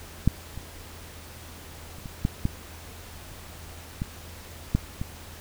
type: clicks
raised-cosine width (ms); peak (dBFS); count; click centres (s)
5; -6 / -25 / -30 / -23 / -10 / -11 / -15 / -8 / -18; 9; 0.276 / 0.576 / 1.985 / 2.058 / 2.251 / 2.454 / 4.019 / 4.75 / 5.015
effects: added 82 Hz sine -45 dBFS peak until 5.4 s + pink hiss -45 dBFS RMS until 5.4 s